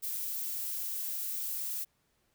violet noise, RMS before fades -36 dBFS, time 0.02-1.85 s, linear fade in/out 20 ms, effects pink hiss -74 dBFS RMS until 2.34 s

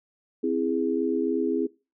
sine chord, C augmented, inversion none, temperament equal with one note detuned, 261.6 / 329.6 / 412.9 Hz, C4 / E4 / G#4, 0 / 0 / -10 cents, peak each -27 dBFS, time 0.43-1.67 s, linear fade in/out 10 ms, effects noise-tail reverb RT60 0.3 s tail -22 dB re dry

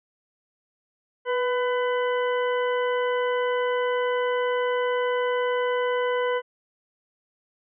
harmonic tone with a mistuned harmonic, 501 Hz, B4, 25 cents sharp, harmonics 1 / 2 / 3 / 4 / 6, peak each -23 / -29 / -33 / -35 / -39 dBFS, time 1.25-6.42 s, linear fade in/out 50 ms, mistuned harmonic 1, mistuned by -30 cents, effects none

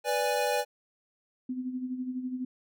square chord, G# diminished, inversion first, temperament equal with one note detuned, 493.9 / 587.3 / 825.8 Hz, B4 / D5 / G#5, 0 / 0 / -10 cents, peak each -31 dBFS, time 0.04-0.65 s, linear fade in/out 50 ms
sine tone with tremolo, 254.1 Hz, B3, 49 cents sharp, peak -29 dBFS, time 1.49-2.45 s, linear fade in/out 5 ms, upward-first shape sine, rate 12 Hz, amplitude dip 60%
effects none

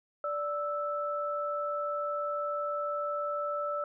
sine tone pair together, 585 / 1317 Hz, D5 / E6, -7 / -2 cents, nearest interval octave + major second, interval 1405 cents, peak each -33 / -33 dBFS, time 0.24-3.84 s, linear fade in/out 2 ms, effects none

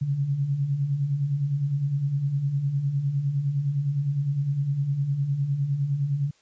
sine beating tone pair, 133.1 / 142.9 Hz, C3 / D3, +30 / -47 cents, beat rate 9.8 Hz, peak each -31 / -23 dBFS, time 0.01-6.31 s, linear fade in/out 10 ms, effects white hiss -62 dBFS RMS until 6.41 s + resampled to 16000 Hz

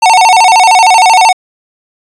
square tone with vibrato, 815 Hz, G#5, 33 cents flat, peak -3 dBFS, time 0.02-1.33 s, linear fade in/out 10 ms, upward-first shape square, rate 13 Hz, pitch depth 170 cents each way, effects resampled to 22050 Hz

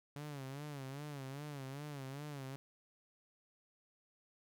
sawtooth tone with vibrato, 140.8 Hz, C#3, 27 cents sharp, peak -40 dBFS, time 0.16-2.56 s, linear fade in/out 0 ms, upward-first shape sine, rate 2.5 Hz, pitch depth 110 cents each way, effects none

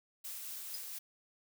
blue noise with tremolo, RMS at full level -43 dBFS, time 0.24-0.99 s, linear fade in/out 10 ms, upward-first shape triangle, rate 4.4 Hz, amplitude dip 25%
sawtooth tone with exponential decay, 4978 Hz, D#8, in tune, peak -35 dBFS, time 0.74-0.82 s, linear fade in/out 2 ms, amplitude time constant 16 ms
effects none

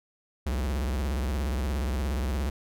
square tone with vibrato, 67.1 Hz, C2, 44 cents sharp, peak -27 dBFS, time 0.46-2.5 s, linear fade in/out 5 ms, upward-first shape sine, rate 17 Hz, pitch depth 230 cents each way, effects none

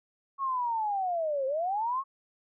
sine linear two-way sweep, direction down then up, 1108.7 to 518 to 1108.7 Hz, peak -27 dBFS, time 0.38-2.04 s, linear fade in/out 50 ms, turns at 1.46 s, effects none

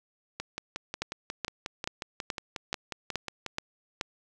two click trains, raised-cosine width 0.2 ms, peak -17 / -13 dBFS, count 18 / 8, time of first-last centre 0.4-3.463 / 1.02-4.011 s, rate 5.55 / 2.34 Hz, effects none

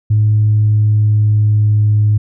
sine tone with pitch glide, 106.7 to 105.6 Hz, G#2 to G#2, +47 to +29 cents, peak -7 dBFS, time 0.1-2.18 s, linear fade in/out 10 ms, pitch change -18 cents, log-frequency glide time 0.35-1.94 s, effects tanh soft clip ceiling -4 dBFS

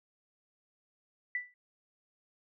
sine tone with exponential decay, 1975.5 Hz, B6, in tune, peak -28 dBFS, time 1.35-1.54 s, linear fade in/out 2 ms, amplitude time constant 40 ms, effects none

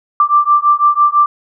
sine beating tone pair, 1174.7 / 1180.7 Hz, D6 / D6, 0 / +9 cents, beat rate 6 Hz, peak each -11 dBFS, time 0.2-1.26 s, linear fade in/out 2 ms, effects none

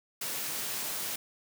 white high-pass noise, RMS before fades -35 dBFS, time 0.21-1.16 s, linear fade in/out 5 ms, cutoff 110 Hz, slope 48 dB/octave, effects none

